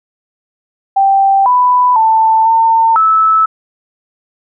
sine tone with pitch steps, 783 / 993 / 888 / 904 / 1306 Hz, G5 / B5 / A5 / A5 / E6, -2 / +9 / +16 / +47 / -17 cents, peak -6 dBFS, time 0.96-3.46 s, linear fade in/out 10 ms, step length 500 ms, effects none

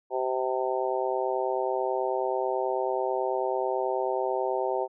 harmonic tone, 129.2 Hz, C3, 21 cents flat, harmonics 3 / 4 / 5 / 6 / 7, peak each -30 / -31 / -32 / -33 / -33 dBFS, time 0.1-4.88 s, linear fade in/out 50 ms, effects none

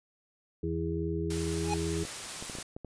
harmonic tone, 82.4 Hz, E2, in tune, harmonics 1 / 2 / 4 / 5, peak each -35 / -35 / -35 / -35 dBFS, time 0.63-2.04 s, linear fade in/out 5 ms
white noise, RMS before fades -39 dBFS, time 1.3-2.63 s, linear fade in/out 5 ms
square tone with exponential growth, 830 Hz, G#5, 1 cent flat, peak -27 dBFS, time 1.61-1.74 s, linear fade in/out 5 ms, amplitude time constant 28 ms
clicks, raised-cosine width 2 ms, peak -28 dBFS, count 7, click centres 2.051 / 2.425 / 2.498 / 2.552 / 2.586 / 2.765 / 2.847 s
effects resampled to 22050 Hz

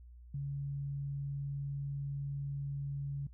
sine tone, 140.2 Hz, C#3, 20 cents sharp, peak -35 dBFS, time 0.34-3.27 s, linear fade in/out 5 ms, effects noise-tail reverb RT60 0.1 s tail -18 dB re dry + added 60 Hz sine -51 dBFS peak until 3.33 s

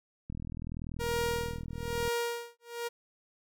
click train, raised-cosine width 5 ms, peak -27 dBFS, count 73, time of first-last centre 0.3-2.078 s, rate 40.5 Hz
sawtooth tone with tremolo, 472 Hz, A#4, 22 cents sharp, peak -25 dBFS, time 0.99-2.89 s, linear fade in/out 20 ms, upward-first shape sine, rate 1.1 Hz, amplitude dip 100%
effects none

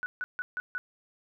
sine tone bursts, 1480 Hz, F#6, in tune, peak -30 dBFS, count 5, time 0.03-0.78 s, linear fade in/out 0 ms, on 30 ms, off 150 ms, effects none

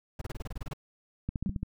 brown noise bursts, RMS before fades -35 dBFS, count 11, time 0.19-0.735 s, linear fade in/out 5 ms, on 25 ms, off 27 ms
click train, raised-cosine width 5 ms, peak -19 dBFS, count 6, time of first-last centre 1.29-1.63 s, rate 14.7 Hz
sine tone with exponential decay, 196 Hz, G3, in tune, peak -25 dBFS, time 1.46-1.63 s, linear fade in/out 0 ms, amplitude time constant 35 ms
effects none

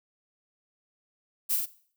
violet noise with echo, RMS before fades -26 dBFS, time 1.49-1.57 s, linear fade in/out 20 ms, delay 46 ms, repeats 2, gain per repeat -3 dB, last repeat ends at 1.662 s, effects noise-tail reverb RT60 0.5 s tail -17 dB re dry

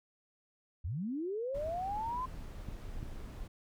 sine linear sweep, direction up, 65.41 to 1046.5 Hz, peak -34 dBFS, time 0.84-2.26 s, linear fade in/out 10 ms
brown noise, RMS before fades -44 dBFS, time 1.54-3.48 s, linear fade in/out 10 ms
clicks, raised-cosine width 5 ms, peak -28 dBFS, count 2, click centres 2.687 / 3.029 s
effects none

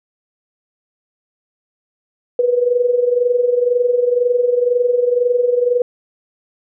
sine tone with amplitude modulation, 489 Hz, B4, 17 cents flat, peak -9 dBFS, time 2.39-5.82 s, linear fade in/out 2 ms, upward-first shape sine, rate 22 Hz, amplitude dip 70%, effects none

